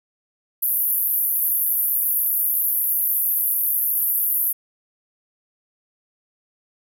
white band-pass noise, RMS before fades -21 dBFS, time 0.62-4.53 s, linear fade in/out 10 ms, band 11000 to 15000 Hz, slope 96 dB/octave, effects none

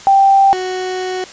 sine / 30% pulse tone pair in turn, 784 / 370 Hz, G5 / F#4, 0 / 0 cents, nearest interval octave + minor second, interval 1300 cents, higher first, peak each -6 / -16 dBFS, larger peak first, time 0.07-0.53 / 0.53-1.24 s, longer second, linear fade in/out 0 ms, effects white hiss -35 dBFS RMS until 1.32 s + resampled to 16000 Hz

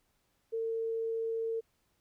sine tone, 452.5 Hz, A4, 48 cents sharp, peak -31 dBFS, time 0.52-1.61 s, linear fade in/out 20 ms, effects pink hiss -75 dBFS RMS until 2 s

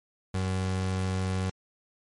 30% pulse tone, 93.8 Hz, F#2, 24 cents sharp, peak -24 dBFS, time 0.34-1.5 s, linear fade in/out 5 ms, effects MP3 48 kbps

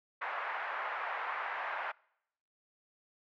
pink band-pass noise, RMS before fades -38 dBFS, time 0.21-1.92 s, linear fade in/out 10 ms, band 750 to 2000 Hz, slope 24 dB/octave, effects noise-tail reverb RT60 0.8 s tail -26 dB re dry

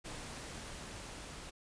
pink noise with level ramp, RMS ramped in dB -45 to -48 dBFS, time 0.04-1.51 s, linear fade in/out 20 ms, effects resampled to 22050 Hz

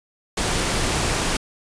pink noise, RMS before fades -22 dBFS, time 0.37-1.37 s, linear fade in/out 5 ms, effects resampled to 22050 Hz

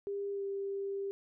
sine tone with pitch glide, 400.8 to 395.3 Hz, G4 to G4, +38 to +15 cents, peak -34 dBFS, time 0.07-1.11 s, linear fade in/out 0 ms, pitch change -23 cents, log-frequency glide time 0.32-0.43 s, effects none

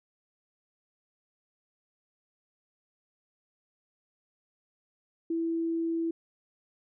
sine tone, 330.6 Hz, E4, 5 cents sharp, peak -27 dBFS, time 5.3-6.11 s, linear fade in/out 5 ms, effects none

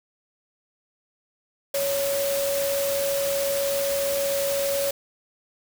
sine tone in noise, 558 Hz, C#5, 11 cents sharp, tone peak -23 dBFS, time 1.74-4.91 s, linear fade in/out 5 ms, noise white, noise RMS -30 dBFS, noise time 1.74-4.91 s, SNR +4 dB, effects none

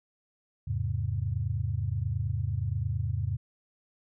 sine chord, E augmented, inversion none, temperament equal with one note detuned, 82.41 / 103.83 / 132.56 Hz, E2 / G#2 / B#2, 0 / 0 / +23 cents, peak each -33 / -30 / -33 dBFS, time 0.67-3.37 s, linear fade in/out 10 ms, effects none

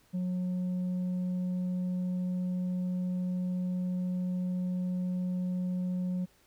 sine tone with tanh clipping, 181.4 Hz, F#3, 34 cents flat, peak -30 dBFS, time 0.13-6.26 s, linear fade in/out 20 ms, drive 3 dB, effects pink hiss -65 dBFS RMS until 6.46 s

